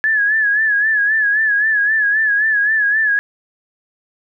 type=tone with vibrato; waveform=sine; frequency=1706 Hz; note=G#6; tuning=46 cents sharp; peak=-12 dBFS; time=0.04-3.19 s; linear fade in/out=0 ms; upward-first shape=sine; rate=3.8 Hz; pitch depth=74 cents each way; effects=none